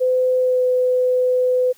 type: tone with pitch glide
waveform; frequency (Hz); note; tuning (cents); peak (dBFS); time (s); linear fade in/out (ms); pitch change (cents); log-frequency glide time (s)
sine; 509 to 504; C5 to B4; -48 to +35; -14; 0-1.73; 20; -17; 0.39-0.62
effects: white hiss -53 dBFS RMS until 1.77 s